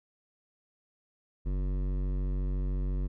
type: tone with hard clipping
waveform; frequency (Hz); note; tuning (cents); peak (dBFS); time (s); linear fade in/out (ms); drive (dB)
triangle; 47.02; F#1; +29; -30; 1.45-3.08; 20; 18
effects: none